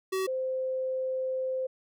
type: tone pair in turn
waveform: square / sine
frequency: 379.4 / 519.7 Hz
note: F#4 / C5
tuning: +43 / -12 cents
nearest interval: perfect fourth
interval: 545 cents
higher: second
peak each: -28 dBFS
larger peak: neither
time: 0.12-0.27 / 0.27-1.67 s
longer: second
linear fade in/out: 10 ms
effects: none